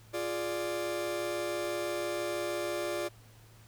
40% pulse chord, D diminished, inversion first, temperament equal, 349.2 / 415.3 / 587.3 Hz, F4 / Ab4 / D5, 0 / 0 / 0 cents, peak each -35 / -40 / -34 dBFS, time 0.13-3.09 s, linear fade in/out 20 ms, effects added 111 Hz sine -55 dBFS peak until 3.67 s + pink hiss -60 dBFS RMS until 3.67 s

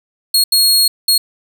sawtooth tone bursts at uneven times, 4300 Hz, C8, 47 cents sharp, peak -6 dBFS, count 3, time 0.34-0.44 / 0.52-0.88 / 1.08-1.18 s, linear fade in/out 5 ms, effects none

